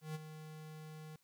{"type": "tone with ADSR envelope", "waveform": "square", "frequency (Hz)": 155.56, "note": "D#3", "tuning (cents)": 0, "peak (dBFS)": -39, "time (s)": [0.01, 1.16], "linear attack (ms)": 140, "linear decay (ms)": 24, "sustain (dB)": -10, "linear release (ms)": 3, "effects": ["white hiss -75 dBFS RMS until 1.23 s"]}